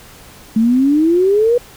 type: exponential sweep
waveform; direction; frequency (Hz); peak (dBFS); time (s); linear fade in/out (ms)
sine; up; 216.6 to 493.9; -9; 0.56-1.58; 5
effects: pink hiss -40 dBFS RMS until 1.76 s